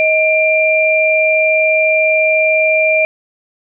sine tone pair together, 629.9 / 2378 Hz, D#5 / D7, +21 / +21 cents, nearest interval octave + major seventh, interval 2300 cents, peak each -12 dBFS, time 0-3.05 s, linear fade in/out 0 ms, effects none

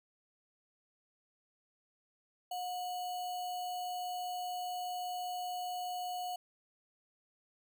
sine tone with sample-and-hold, 723 Hz, F#5, 40 cents flat, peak -36 dBFS, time 2.51-6.36 s, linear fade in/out 5 ms, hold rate 3675 Hz, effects none

